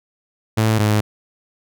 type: tone pair in turn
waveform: sawtooth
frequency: 110 / 106.12 Hz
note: A2 / G#2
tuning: 0 / +38 cents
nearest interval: minor second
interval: 62 cents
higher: first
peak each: -10 dBFS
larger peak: neither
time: 0.57-0.79 / 0.79-1.01 s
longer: neither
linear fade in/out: 10 ms
effects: none